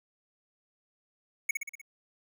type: tone with echo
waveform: square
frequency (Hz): 2217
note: C#7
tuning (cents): 0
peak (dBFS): -25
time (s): 1.49-1.51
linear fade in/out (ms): 5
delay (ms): 61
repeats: 5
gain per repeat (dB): -4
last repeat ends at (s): 1.815
effects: none

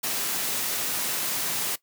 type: high-pass noise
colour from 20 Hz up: white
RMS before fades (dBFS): -28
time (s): 0.03-1.76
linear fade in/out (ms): 10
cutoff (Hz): 110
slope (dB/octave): 48
effects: noise-tail reverb RT60 0.1 s tail -18 dB re dry

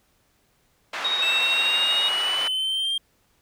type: band-pass noise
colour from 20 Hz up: pink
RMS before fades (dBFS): -31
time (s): 0.93-2.48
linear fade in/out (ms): 5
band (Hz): 920 to 3000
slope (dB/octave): 12
type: tone with tremolo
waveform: sine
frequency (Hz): 3762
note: A#7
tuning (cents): +15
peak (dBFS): -20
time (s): 1.04-2.09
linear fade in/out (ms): 10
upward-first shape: sine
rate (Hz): 13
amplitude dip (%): 40
type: exponential sweep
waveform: triangle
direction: up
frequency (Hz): 2637 to 3206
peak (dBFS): -21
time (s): 1.22-2.98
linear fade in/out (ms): 5
effects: pink hiss -65 dBFS RMS until 3.41 s

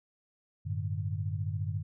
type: tone cluster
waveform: sine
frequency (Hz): 96.5 / 110.9 / 150.2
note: G2 / A2 / D3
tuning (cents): -27 / +14 / +39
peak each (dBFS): -33 / -36 / -37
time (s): 0.65-1.83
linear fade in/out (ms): 20
effects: none

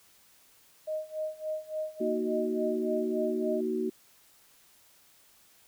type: tone with tremolo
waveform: sine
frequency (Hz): 622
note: D#5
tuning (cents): -1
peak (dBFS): -29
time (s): 0.87-3.61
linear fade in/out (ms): 10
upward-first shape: sine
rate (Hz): 3.5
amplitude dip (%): 90
type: chord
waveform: sine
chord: D# minor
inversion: second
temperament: just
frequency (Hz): 233.3 / 311.1 / 373.4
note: A#3 / D#4 / F#4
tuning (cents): +2 / 0 / +16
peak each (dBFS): -33 / -35 / -30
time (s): 2-3.9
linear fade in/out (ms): 10
effects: white hiss -61 dBFS RMS until 5.67 s

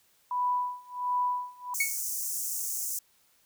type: tone with tremolo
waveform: sine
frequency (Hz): 989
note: B5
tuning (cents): +2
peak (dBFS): -24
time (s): 0.31-1.74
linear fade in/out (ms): 2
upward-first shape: sine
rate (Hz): 1.4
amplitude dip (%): 95
type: high-pass noise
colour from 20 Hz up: pink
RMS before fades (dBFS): -33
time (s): 1.74-2.99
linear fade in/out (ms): 5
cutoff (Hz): 6000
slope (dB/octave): 48
type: tone with exponential decay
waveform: 45% pulse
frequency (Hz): 2217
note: C#7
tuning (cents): 0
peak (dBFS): -21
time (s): 1.8-1.98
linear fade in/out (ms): 5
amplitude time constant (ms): 37
effects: white hiss -66 dBFS RMS until 3.45 s

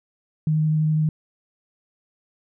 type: tone with vibrato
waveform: sine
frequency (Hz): 155.1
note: D#3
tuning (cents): -5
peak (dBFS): -17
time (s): 0.47-1.09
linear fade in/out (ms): 2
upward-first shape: sine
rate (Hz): 12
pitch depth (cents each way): 10
effects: none

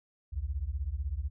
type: beating tone pair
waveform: sine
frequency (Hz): 61.6 / 77.6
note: B1 / D#2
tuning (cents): -4 / -4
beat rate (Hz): 16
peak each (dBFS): -34 / -34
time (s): 0.32-1.3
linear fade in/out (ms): 20
effects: none

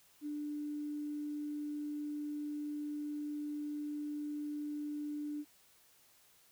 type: tone with tanh clipping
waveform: triangle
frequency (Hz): 295.9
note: D4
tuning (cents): +13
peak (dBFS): -37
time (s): 0.21-5.45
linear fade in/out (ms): 50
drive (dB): 3
effects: white hiss -66 dBFS RMS until 6.51 s

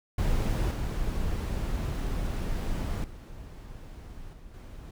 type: noise with level steps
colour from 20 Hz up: brown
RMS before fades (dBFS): -26 / -30 / -43 / -48 / -43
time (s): 0.18-4.91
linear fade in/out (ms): 5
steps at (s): 0.71 / 3.04 / 4.33 / 4.54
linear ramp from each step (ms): 2
effects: none

